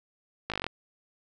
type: slowing click train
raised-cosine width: 0.3 ms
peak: -15 dBFS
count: 9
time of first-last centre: 0.5-0.666 s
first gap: 18 ms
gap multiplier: 1.04
effects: none